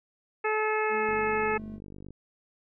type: harmonic tone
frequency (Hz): 431.3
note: A4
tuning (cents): -35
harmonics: 1 / 2 / 3 / 4 / 5 / 6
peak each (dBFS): -28 / -31 / -33 / -34 / -35 / -36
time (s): 0.44-1.58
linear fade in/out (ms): 10
type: tone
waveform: triangle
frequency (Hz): 216.7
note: A3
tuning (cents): -26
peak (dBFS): -36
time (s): 0.89-1.8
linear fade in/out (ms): 50
type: click train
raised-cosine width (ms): 3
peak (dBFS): -32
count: 51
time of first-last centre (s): 1.09-2.106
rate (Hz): 49.2
effects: none